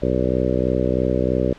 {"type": "harmonic tone", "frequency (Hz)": 63.1, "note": "B1", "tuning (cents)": 38, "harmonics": [1, 2, 3, 4, 5, 6, 7, 8, 9], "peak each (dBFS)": [-26, -26, -26, -26, -26, -26, -26, -26, -26], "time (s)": [0.02, 1.53], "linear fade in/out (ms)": 5, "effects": ["pink hiss -46 dBFS RMS until 1.58 s", "low-pass 4000 Hz 12 dB/octave"]}